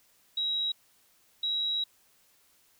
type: tone pair in turn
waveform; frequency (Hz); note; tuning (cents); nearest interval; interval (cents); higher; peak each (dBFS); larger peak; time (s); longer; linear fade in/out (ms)
sine; 3849 / 3864; B7 / B7; -45 / -39; unison; 6; second; -27; neither; 0.37-0.72 / 1.43-1.84; second; 5
effects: white hiss -65 dBFS RMS until 2.79 s